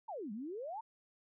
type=exponential two-way sweep; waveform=sine; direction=down then up; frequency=947 to 196 to 947 Hz; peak=-40 dBFS; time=0.08-0.81 s; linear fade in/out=10 ms; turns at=0.32 s; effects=none